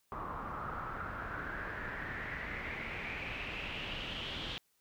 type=noise with low-pass filter sweep; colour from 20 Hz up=pink; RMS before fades=-41 dBFS; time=0.12-4.58 s; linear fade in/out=0 ms; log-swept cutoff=1100 to 3400 Hz; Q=5.6; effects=white hiss -75 dBFS RMS until 4.8 s